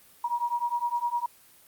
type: beating tone pair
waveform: sine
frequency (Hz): 950 / 959.8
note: A#5 / B5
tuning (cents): +33 / -50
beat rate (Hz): 9.8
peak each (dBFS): -29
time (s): 0.24-1.26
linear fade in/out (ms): 5
effects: white hiss -56 dBFS RMS until 1.67 s + Opus 32 kbps